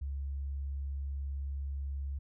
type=tone; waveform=sine; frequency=69.3 Hz; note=C#2; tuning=in tune; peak=-34 dBFS; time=0.01-2.19 s; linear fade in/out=10 ms; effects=none